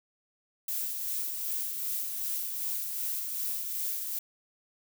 violet noise with tremolo, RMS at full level -32 dBFS, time 0.68-4.19 s, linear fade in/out 5 ms, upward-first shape sine, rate 2.6 Hz, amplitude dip 35%, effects none

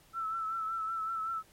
sine tone with vibrato, 1323 Hz, E6, 6 cents sharp, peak -32 dBFS, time 0.13-1.43 s, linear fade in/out 50 ms, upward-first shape triangle, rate 5.3 Hz, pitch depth 45 cents each way, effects pink hiss -62 dBFS RMS until 1.52 s + MP3 64 kbps

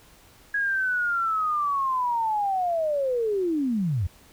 sine linear sweep, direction down, 1661.2 to 78.1 Hz, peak -22 dBFS, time 0.54-4.07 s, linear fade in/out 5 ms, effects pink hiss -54 dBFS RMS until 4.32 s

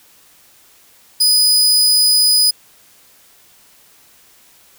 sawtooth tone, 4978 Hz, D#8, in tune, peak -7 dBFS, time 1.2-2.51 s, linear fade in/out 10 ms, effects white hiss -49 dBFS RMS until 4.78 s

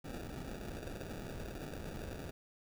pink noise with sample-and-hold, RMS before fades -44 dBFS, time 0.04-2.31 s, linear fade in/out 5 ms, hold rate 1050 Hz, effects none

